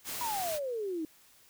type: noise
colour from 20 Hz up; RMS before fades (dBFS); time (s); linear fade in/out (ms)
white; -38; 0.04-0.6; 50
type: exponential sweep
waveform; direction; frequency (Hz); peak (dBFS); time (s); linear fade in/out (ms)
sine; down; 987.8 to 305.6; -32; 0.21-1.05; 2
effects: white hiss -61 dBFS RMS until 1.49 s